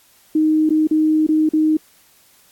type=tone with dropouts; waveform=sine; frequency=311.1 Hz; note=D#4; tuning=in tune; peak=-12 dBFS; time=0.35-1.77 s; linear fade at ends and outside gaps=5 ms; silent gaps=0.693-0.704 / 0.872-0.91 / 1.267-1.288 / 1.491-1.534 s; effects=white hiss -53 dBFS RMS until 2.51 s + AAC 64 kbps